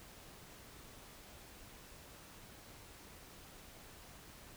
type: silence
effects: pink hiss -56 dBFS RMS until 4.56 s